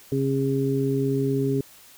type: harmonic tone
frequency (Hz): 136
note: C#3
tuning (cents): -33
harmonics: 1 / 2 / 3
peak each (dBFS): -25 / -25 / -25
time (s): 0.12-1.61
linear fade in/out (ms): 2
effects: white hiss -50 dBFS RMS until 1.97 s

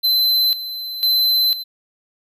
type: tone with tremolo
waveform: square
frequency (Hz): 4058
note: B7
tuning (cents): +46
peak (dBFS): -14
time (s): 0.03-1.64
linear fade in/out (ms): 20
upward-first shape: square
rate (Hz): 1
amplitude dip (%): 75
effects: none

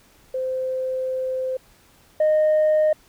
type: tone pair in turn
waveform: sine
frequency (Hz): 518 / 616.7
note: C5 / D#5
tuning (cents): -17 / -16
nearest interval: minor third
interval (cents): 301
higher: second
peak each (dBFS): -22 / -13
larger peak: second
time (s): 0.34-1.57 / 2.2-2.93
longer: first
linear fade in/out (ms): 5
effects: tanh soft clip ceiling -13 dBFS + pink hiss -55 dBFS RMS until 3.08 s

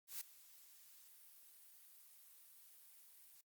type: noise with ADSR envelope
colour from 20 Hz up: blue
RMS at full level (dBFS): -44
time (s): 0.07-3.41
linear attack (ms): 140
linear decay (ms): 4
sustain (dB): -19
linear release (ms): 4
effects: noise-tail reverb RT60 0.1 s tail -21 dB re dry + Opus 48 kbps

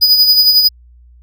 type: tone with tremolo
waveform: square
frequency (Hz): 4960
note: D#8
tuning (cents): -6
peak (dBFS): -5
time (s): 0.01-0.69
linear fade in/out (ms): 20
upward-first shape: sine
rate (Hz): 11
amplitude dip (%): 50
effects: added 60 Hz sine -40 dBFS peak until 1.22 s

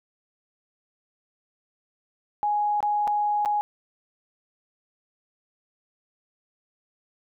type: tone with dropouts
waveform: sine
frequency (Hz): 832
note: G#5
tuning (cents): +3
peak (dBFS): -21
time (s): 2.43-3.61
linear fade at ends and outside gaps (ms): 0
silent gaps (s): 2.805-2.828 / 3.073-3.077 / 3.45-3.458
effects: none

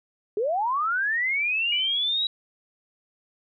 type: linear sweep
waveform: sine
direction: up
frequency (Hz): 392 to 3900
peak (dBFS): -22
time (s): 0.37-2.27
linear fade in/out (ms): 2
type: tone with exponential decay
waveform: sine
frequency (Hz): 2344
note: D7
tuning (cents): -4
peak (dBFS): -24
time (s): 1.72-2.08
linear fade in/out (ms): 5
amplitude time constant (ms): 78
effects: none

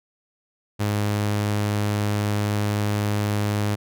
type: tone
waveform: sawtooth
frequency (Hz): 103.83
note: G#2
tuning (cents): 0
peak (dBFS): -17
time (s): 0.79-3.76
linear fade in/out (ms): 20
effects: none

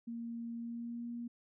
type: tone with pitch glide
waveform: sine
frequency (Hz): 232.9 to 237.1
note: A#3 to A#3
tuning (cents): -1 to +30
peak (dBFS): -39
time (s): 0.07-1.28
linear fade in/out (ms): 10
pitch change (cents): +31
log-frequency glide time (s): 0.55-1.1
effects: none

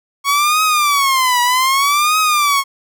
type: tone with vibrato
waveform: sawtooth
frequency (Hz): 1108.7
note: C#6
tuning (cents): 0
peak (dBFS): -8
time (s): 0.24-2.64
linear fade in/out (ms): 50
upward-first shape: triangle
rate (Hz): 0.64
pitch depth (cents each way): 240
effects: none

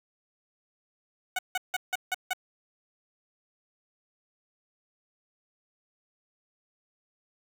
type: tone bursts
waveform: 15% pulse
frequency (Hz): 740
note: F#5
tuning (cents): 0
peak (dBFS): -20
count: 6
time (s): 1.36-2.334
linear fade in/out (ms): 5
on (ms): 29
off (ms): 160
effects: 8-bit

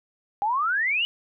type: exponential sweep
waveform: sine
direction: up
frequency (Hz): 790 to 2995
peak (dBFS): -21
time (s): 0.42-1.05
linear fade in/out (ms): 0
effects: none

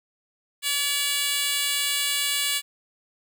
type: tone with high-pass filter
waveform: 10% pulse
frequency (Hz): 571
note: D5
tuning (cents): -49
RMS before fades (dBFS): -25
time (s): 0.62-2.62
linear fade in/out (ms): 50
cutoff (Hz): 3300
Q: 0.76
effects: none

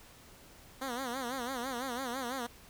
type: tone with vibrato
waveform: 10% pulse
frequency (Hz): 252.9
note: B3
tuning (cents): +41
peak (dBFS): -27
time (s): 0.81-2.47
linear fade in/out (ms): 10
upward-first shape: sine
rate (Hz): 6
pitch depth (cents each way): 130
effects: pink hiss -56 dBFS RMS until 2.69 s

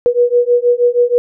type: beating tone pair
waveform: sine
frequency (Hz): 481.6 / 487.9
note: B4 / B4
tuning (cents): -44 / -21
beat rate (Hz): 6.3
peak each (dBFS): -12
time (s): 0.06-1.18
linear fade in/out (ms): 0
effects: none

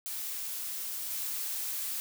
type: noise with level steps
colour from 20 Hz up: blue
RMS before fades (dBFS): -37 / -35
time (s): 0.06-2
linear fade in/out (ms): 0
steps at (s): 1.1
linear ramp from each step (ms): 10
effects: none

